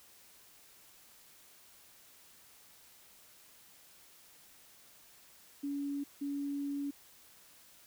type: tone bursts at uneven times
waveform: sine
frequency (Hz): 283.1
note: C#4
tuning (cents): +37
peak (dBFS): -34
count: 2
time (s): 5.63-6.04 / 6.21-6.91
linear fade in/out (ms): 10
effects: white hiss -60 dBFS RMS until 7.86 s